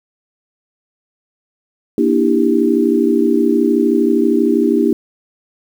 sine chord, E half-diminished seventh, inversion second, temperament just, 237.3 / 296.7 / 329.6 / 395.6 Hz, Bb3 / D4 / E4 / G4, +31 / +18 / 0 / +16 cents, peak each -16 dBFS, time 1.98-4.93 s, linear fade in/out 2 ms, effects 7-bit

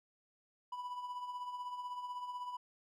triangle tone with tremolo, 987.8 Hz, B5, in tune, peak -36 dBFS, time 0.72-2.57 s, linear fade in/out 5 ms, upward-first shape triangle, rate 16 Hz, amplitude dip 60%, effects none

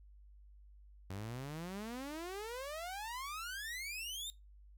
sawtooth exponential sweep, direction up, 92.6 to 3722 Hz, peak -38 dBFS, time 1.1-4.3 s, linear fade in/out 0 ms, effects noise-tail reverb RT60 0.2 s tail -19 dB re dry + added 50 Hz sine -56 dBFS peak until 4.77 s

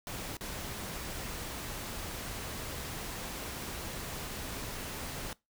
pink noise with dropouts, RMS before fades -40 dBFS, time 0.07-5.33 s, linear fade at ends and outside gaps 1 ms, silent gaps 0.369-0.409 s, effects noise-tail reverb RT60 0.2 s tail -21 dB re dry

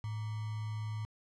sine tone with sample-and-hold, 108 Hz, A2, 32 cents flat, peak -35 dBFS, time 0.04-1.05 s, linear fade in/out 0 ms, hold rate 1050 Hz, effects low-pass 6000 Hz 12 dB/octave

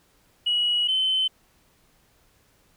sine tone pair in turn, 2916 / 3063 Hz, F#7 / G7, -26 / -41 cents, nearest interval minor second, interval 85 cents, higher second, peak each -19 dBFS, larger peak neither, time 0.46-0.88 / 0.88-1.28 s, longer first, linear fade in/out 10 ms, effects tanh soft clip ceiling -15 dBFS + pink hiss -62 dBFS RMS until 2.76 s

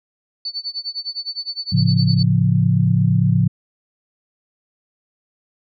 sine tone with tremolo, 4493 Hz, C#8, 23 cents sharp, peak -21 dBFS, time 0.45-2.23 s, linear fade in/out 2 ms, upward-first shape sine, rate 9.8 Hz, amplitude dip 95%
sine chord, A augmented, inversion none, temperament equal, 110 / 138.59 / 174.61 Hz, A2 / C#3 / E#3, 0 / 0 / 0 cents, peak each -17 dBFS, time 1.72-3.48 s, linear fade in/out 10 ms
effects none

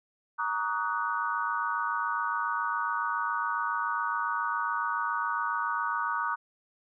sine chord, D# minor seventh, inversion second, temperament equal with one note detuned, 932.3 / 1137.3 / 1244.5 / 1480 Hz, A#5 / C#6 / D#6 / F#6, 0 / +44 / 0 / 0 cents, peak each -33 dBFS, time 0.38-6.36 s, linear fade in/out 20 ms, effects none

